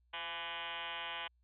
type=tone with frequency modulation; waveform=sine; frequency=1991 Hz; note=B6; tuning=14 cents sharp; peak=-39 dBFS; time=0.13-1.28 s; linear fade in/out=10 ms; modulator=164 Hz; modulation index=7.8; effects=added 60 Hz sine -69 dBFS peak until 1.43 s